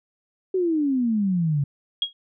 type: exponential sweep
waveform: sine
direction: down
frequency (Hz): 383.3 to 137.5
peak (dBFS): -19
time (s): 0.54-1.64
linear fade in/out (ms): 5
type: tone with exponential decay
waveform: sine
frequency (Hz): 3288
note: G#7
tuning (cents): -18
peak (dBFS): -16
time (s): 2.02-2.13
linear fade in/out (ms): 2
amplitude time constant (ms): 23
effects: none